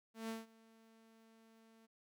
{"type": "tone with ADSR envelope", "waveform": "sawtooth", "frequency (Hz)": 224.3, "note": "A3", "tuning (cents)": 34, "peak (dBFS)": -36, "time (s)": [0.14, 1.87], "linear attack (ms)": 150, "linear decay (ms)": 170, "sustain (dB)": -24, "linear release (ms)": 20, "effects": []}